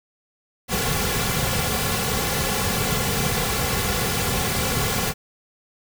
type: noise with comb filter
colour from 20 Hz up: pink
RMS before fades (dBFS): -23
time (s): 0.68-5.14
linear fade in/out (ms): 50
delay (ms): 3.2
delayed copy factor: -0.75
effects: none